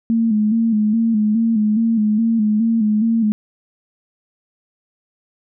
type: tone with vibrato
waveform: sine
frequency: 220 Hz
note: A3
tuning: in tune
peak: -13 dBFS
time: 0.1-3.32 s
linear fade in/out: 0 ms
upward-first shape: square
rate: 2.4 Hz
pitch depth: 62 cents each way
effects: none